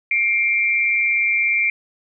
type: tone pair together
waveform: sine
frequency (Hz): 2132 / 2349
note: C7 / D7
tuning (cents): +32 / 0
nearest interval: major second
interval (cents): 168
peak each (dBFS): -20 / -17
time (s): 0.11-1.7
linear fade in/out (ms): 2
effects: none